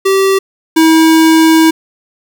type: tone pair in turn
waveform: square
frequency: 387.3 / 321.6 Hz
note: G4 / E4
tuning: -21 / -43 cents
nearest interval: minor third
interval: 322 cents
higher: first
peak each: -8 / -5 dBFS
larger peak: second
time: 0.05-0.39 / 0.76-1.71 s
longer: second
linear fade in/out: 10 ms
effects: 7-bit